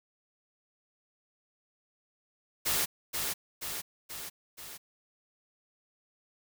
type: noise with echo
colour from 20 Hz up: white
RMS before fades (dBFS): -29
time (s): 2.65-2.86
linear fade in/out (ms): 20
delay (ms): 480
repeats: 4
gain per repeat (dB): -4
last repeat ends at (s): 4.78
effects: none